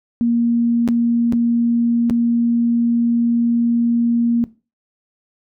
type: tone with dropouts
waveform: sine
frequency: 235.1 Hz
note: A#3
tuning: 15 cents sharp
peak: -13 dBFS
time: 0.21-4.44 s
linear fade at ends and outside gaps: 0 ms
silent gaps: 0.877-0.887 / 1.324-1.333 / 2.098-2.107 s
effects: noise-tail reverb RT60 0.3 s tail -18 dB re dry